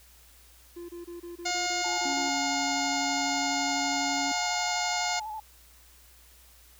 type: tone bursts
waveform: triangle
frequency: 345.8 Hz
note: F4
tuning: 17 cents flat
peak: -36 dBFS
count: 10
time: 0.76-2.294 s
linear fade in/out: 10 ms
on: 130 ms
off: 26 ms
type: harmonic tone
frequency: 715 Hz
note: F5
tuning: 41 cents sharp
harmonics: 1 / 2 / 3 / 4 / 5 / 6 / 7 / 8 / 9 / 10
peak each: -32 / -37 / -34 / -40 / -40 / -36 / -38 / -42 / -38 / -38 dBFS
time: 1.45-5.2 s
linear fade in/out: 10 ms
type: tone with vibrato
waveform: sine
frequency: 863 Hz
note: A5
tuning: 34 cents flat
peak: -34 dBFS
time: 1.84-5.4 s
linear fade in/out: 5 ms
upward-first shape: square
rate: 12 Hz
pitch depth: 34 cents each way
type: tone with pitch glide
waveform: sine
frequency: 277.2 to 279 Hz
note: C#4 to C#4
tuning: 0 to +11 cents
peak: -33 dBFS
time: 2.05-4.32 s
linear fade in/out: 5 ms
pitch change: +11 cents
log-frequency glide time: 2.46-3.88 s
effects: added 60 Hz sine -57 dBFS peak until 6.79 s + white hiss -57 dBFS RMS until 6.79 s